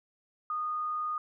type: tone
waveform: sine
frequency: 1231 Hz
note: D#6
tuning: 19 cents flat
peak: -30 dBFS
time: 0.5-1.18 s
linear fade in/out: 2 ms
effects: none